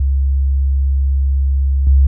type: tone with level steps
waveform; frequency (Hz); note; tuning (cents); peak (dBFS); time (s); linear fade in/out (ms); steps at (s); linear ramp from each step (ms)
sine; 68; C#2; -33; -11 / -6; 0-2.07; 5; 1.87; 2
effects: none